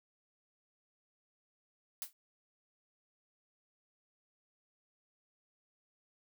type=noise with exponential decay; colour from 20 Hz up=blue; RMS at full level=-36 dBFS; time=2.02-2.13 s; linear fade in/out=1 ms; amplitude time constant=23 ms; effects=none